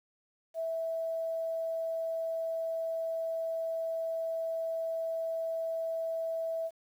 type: tone with quantisation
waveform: sine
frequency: 655 Hz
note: E5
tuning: 11 cents flat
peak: -31 dBFS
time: 0.54-6.71 s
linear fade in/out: 50 ms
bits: 10
effects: none